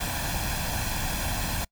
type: noise with comb filter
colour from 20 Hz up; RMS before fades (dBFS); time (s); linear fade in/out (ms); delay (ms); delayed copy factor
pink; -29; 0-1.65; 10; 1.2; +0.65
effects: noise-tail reverb RT60 0.1 s tail -26 dB re dry